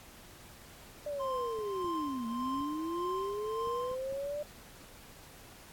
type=linear two-way sweep; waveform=sine; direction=down then up; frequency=596 to 225.3 to 596 Hz; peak=-34 dBFS; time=1.06-4.43 s; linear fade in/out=5 ms; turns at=2.27 s
type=tone with tremolo; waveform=triangle; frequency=1046.5 Hz; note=C6; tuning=in tune; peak=-32 dBFS; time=1.19-3.96 s; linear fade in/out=20 ms; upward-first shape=sine; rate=1.7 Hz; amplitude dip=65%
type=clicks; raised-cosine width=3 ms; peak=-36 dBFS; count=6; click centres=1.589 / 1.845 / 2.607 / 3.673 / 3.914 / 4.125 s
effects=pink hiss -54 dBFS RMS until 5.72 s + AAC 64 kbps